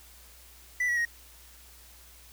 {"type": "tone with pitch steps", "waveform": "triangle", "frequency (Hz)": [1980, 1928.1, 1877.5], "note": ["B6", "B6", "A#6"], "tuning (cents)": [4, -42, 12], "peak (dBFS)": -23, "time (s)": [0.8, 1.052], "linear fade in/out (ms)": 5, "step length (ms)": 84, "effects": ["added 60 Hz sine -55 dBFS peak until 2.32 s", "white hiss -54 dBFS RMS until 2.32 s"]}